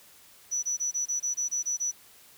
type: tone bursts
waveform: sine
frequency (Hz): 5920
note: F#8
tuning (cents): 0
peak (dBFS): -26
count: 10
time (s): 0.51-1.917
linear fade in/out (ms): 20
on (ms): 120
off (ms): 23
effects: white hiss -55 dBFS RMS until 2.37 s